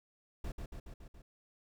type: noise with echo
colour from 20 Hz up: brown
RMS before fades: -39 dBFS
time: 0.44-0.52 s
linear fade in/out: 5 ms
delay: 140 ms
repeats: 5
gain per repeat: -3 dB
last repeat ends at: 1.22 s
effects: none